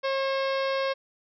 harmonic tone with a mistuned harmonic, 540 Hz, C#5, 45 cents flat, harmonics 1 / 2 / 3 / 4 / 5 / 6 / 7 / 8 / 9 / 10, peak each -26 / -32 / -36 / -38 / -40 / -42 / -43 / -44 / -45 / -46 dBFS, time 0.03-0.94 s, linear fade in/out 20 ms, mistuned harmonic 5, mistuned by -32 cents, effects none

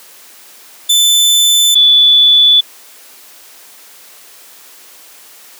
sawtooth / sine tone pair in turn, 3520 / 3464 Hz, A7 / A7, 0 / -28 cents, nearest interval unison, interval 28 cents, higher first, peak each -4 dBFS, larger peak neither, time 0.89-1.75 / 1.75-2.61 s, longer neither, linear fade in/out 10 ms, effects white hiss -39 dBFS RMS until 5.59 s + high-pass 300 Hz 12 dB/octave

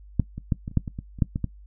clicks, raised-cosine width 5 ms, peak -7 / -21 / -9 / -19 / -29 / -7 / -19 / -20 / -27 / -7 / -14 / -13 dBFS, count 12, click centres 0.197 / 0.38 / 0.522 / 0.679 / 0.714 / 0.773 / 0.878 / 0.989 / 1.188 / 1.222 / 1.359 / 1.443 s, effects noise-tail reverb RT60 0.1 s tail -18 dB re dry + added 50 Hz sine -44 dBFS peak until 1.66 s

